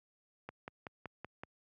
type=click train; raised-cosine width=0.5 ms; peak=-28 dBFS; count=6; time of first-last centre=0.49-1.435 s; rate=5.29 Hz; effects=high-pass 80 Hz 12 dB/octave